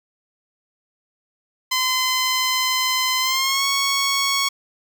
10% pulse tone with pitch glide, 1027 to 1107.1 Hz, C6 to C#6, -33 to -3 cents, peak -10 dBFS, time 1.71-4.49 s, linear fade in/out 10 ms, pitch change +130 cents, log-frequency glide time 3.2-3.65 s, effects none

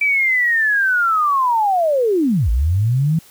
sine linear two-way sweep, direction down then up, 2332 to 51.91 to 167.3 Hz, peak -13 dBFS, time 0.01-3.19 s, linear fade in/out 5 ms, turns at 2.5 s, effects white hiss -47 dBFS RMS until 3.3 s

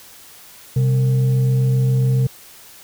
sine tone with frequency modulation, 129.8 Hz, C3, 13 cents flat, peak -13 dBFS, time 0.76-2.27 s, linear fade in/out 5 ms, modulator 327 Hz, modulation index 0.3, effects white hiss -43 dBFS RMS until 2.83 s

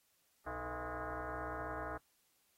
sine tone with frequency modulation, 313.2 Hz, D#4, 11 cents sharp, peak -40 dBFS, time 0.46-1.98 s, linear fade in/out 10 ms, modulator 189 Hz, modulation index 6.5, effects white hiss -75 dBFS RMS until 2.57 s + AAC 48 kbps

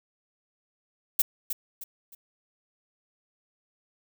violet noise with echo, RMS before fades -21 dBFS, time 1.19-1.22 s, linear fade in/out 5 ms, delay 310 ms, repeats 3, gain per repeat -9 dB, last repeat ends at 2.15 s, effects none

